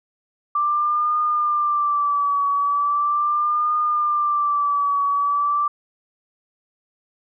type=tone with vibrato; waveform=sine; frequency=1174.7 Hz; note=D6; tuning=in tune; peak=-17 dBFS; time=0.55-5.68 s; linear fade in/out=5 ms; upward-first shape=triangle; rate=0.39 Hz; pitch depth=66 cents each way; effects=none